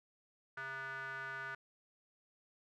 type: tone with band-pass filter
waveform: square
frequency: 134.2 Hz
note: C3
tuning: 44 cents sharp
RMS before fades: -44 dBFS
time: 0.57-1.55 s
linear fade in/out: 5 ms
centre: 1500 Hz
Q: 5.8
effects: none